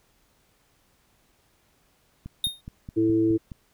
click train, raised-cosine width 5 ms, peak -25 dBFS, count 7, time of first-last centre 2.26-3.518 s, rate 4.77 Hz
square tone with exponential decay, 3695 Hz, A#7, 16 cents flat, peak -20 dBFS, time 2.44-2.61 s, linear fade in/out 2 ms, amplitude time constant 36 ms
harmonic tone, 110 Hz, A2, in tune, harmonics 1 / 3 / 4, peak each -31 / -19 / -30 dBFS, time 2.96-3.38 s, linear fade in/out 20 ms
effects pink hiss -65 dBFS RMS until 3.73 s

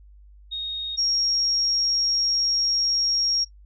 sine tone pair in turn, 3729 / 5582 Hz, A#7 / F8, 0 / -2 cents, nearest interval perfect fifth, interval 698 cents, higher second, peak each -26 / -20 dBFS, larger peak second, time 0.51-0.97 / 0.97-3.45 s, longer second, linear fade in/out 20 ms, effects noise-tail reverb RT60 0.1 s tail -17 dB re dry + added 50 Hz sine -46 dBFS peak until 3.65 s

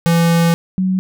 square / sine tone pair in turn, 168.2 / 187.04 Hz, E3 / F#3, +35 / +19 cents, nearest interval major second, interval 184 cents, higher second, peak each -11 / -13 dBFS, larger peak first, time 0.06-0.54 / 0.78-0.99 s, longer first, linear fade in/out 0 ms, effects none

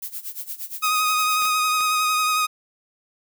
violet noise with tremolo, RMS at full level -30 dBFS, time 0.02-1.53 s, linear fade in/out 5 ms, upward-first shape sine, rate 8.6 Hz, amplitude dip 85%
sawtooth tone with vibrato, 1251 Hz, D#6, 9 cents sharp, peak -15 dBFS, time 0.82-2.47 s, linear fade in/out 20 ms, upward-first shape sine, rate 11 Hz, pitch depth 21 cents each way
clicks, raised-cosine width 0.3 ms, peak -22 dBFS, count 3, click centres 1.421 / 1.454 / 1.807 s
effects none

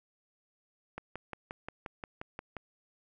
click train, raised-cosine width 0.5 ms, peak -24 dBFS, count 10, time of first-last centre 0.98-2.567 s, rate 5.67 Hz, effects none

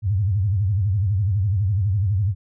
sine tone with vibrato, 99 Hz, G2, 18 cents sharp, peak -17 dBFS, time 0.02-2.35 s, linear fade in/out 50 ms, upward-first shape sine, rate 12 Hz, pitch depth 180 cents each way, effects none

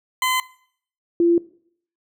20% pulse / sine tone pair in turn, 1024 / 341.7 Hz, C6 / F4, -38 / -38 cents, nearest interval octave + perfect fifth, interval 1900 cents, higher first, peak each -13 dBFS, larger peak neither, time 0.22-0.4 / 1.2-1.38 s, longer neither, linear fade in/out 2 ms, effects noise-tail reverb RT60 0.6 s tail -20 dB re dry

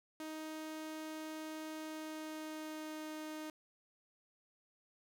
sawtooth tone with pitch glide, 312.9 to 309.7 Hz, D#4 to D#4, +10 to -8 cents, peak -39 dBFS, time 0.2-3.5 s, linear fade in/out 2 ms, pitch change -18 cents, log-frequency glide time 1.77-3.11 s, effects 11-bit

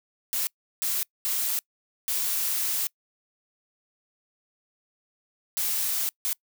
blue noise bursts at uneven times, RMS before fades -27 dBFS, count 6, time 0.33-0.47 / 0.82-1.03 / 1.25-1.59 / 2.08-2.87 / 5.57-6.09 / 6.25-6.33 s, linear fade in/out 0 ms, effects noise-tail reverb RT60 0.1 s tail -26 dB re dry

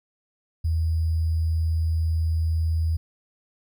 sine tone with sample-and-hold, 81 Hz, E2, 30 cents flat, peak -20 dBFS, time 0.64-2.97 s, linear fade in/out 10 ms, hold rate 4900 Hz, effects none

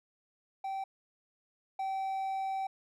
triangle tone pair in turn, 775 / 771.5 Hz, G5 / G5, -20 / -28 cents, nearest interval unison, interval 8 cents, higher first, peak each -32 / -30 dBFS, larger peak second, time 0.64-0.84 / 1.79-2.67 s, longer second, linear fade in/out 5 ms, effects none

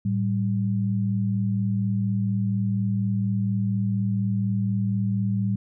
sine tone pair together, 110.6 / 194.79 Hz, A2 / G3, +9 / -11 cents, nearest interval minor seventh, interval 980 cents, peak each -24 dBFS, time 0.05-5.56 s, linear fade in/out 5 ms, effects none

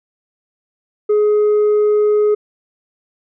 triangle tone with tanh clipping, 420 Hz, G#4, 19 cents sharp, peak -11 dBFS, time 1.09-2.35 s, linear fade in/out 10 ms, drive 7 dB, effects none

